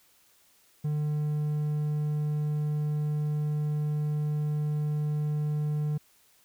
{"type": "tone", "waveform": "triangle", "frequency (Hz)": 150, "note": "D3", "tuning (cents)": 37, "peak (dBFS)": -24, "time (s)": [0.84, 5.98], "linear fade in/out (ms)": 10, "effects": ["white hiss -63 dBFS RMS until 6.44 s"]}